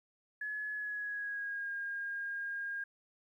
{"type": "tone with pitch glide", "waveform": "sine", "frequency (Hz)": [1700, 1618.5], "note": ["G#6", "G#6"], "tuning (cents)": [40, -45], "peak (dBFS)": -36, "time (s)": [0.41, 2.84], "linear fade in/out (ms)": 5, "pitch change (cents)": -85, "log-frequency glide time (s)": [0.73, 1.72], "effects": ["12-bit"]}